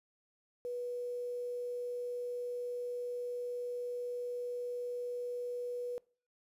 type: tone with quantisation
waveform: sine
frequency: 488.3 Hz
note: B4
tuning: 20 cents flat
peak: -36 dBFS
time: 0.65-5.98 s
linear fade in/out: 0 ms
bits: 10
effects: noise-tail reverb RT60 0.4 s tail -23 dB re dry + resampled to 32000 Hz